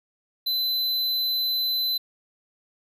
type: tone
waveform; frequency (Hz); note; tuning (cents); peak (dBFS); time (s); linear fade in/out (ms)
square; 4030; B7; +34; -23; 0.46-1.98; 10
effects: none